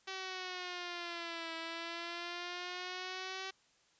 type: exponential two-way sweep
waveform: 5% pulse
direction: down then up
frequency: 383.2 to 327.3 to 383.2 Hz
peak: -29 dBFS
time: 0.07-3.51 s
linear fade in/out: 10 ms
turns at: 1.55 s
effects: white hiss -70 dBFS RMS until 3.99 s + resampled to 16000 Hz